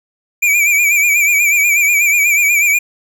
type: tone with vibrato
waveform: square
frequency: 2349 Hz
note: D7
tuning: in tune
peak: -10 dBFS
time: 0.42-2.79 s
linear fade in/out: 10 ms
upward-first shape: sine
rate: 8.2 Hz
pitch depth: 68 cents each way
effects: none